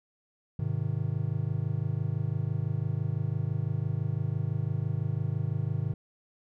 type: chord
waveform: triangle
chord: Ab major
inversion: none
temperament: just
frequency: 103.83 / 129.78 / 155.74 Hz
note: Ab2 / C3 / Eb3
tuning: 0 / -14 / +2 cents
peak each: -30 / -29 / -31 dBFS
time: 0.59-5.94 s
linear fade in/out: 5 ms
effects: none